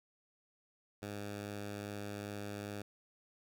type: tone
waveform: 10% pulse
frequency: 102.5 Hz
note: G#2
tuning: 22 cents flat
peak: -33 dBFS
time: 1.02-2.82 s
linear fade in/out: 5 ms
effects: none